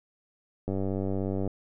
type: click train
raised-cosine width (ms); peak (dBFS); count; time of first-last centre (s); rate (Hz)
2; -18; 78; 0.68-1.476; 96.7
effects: none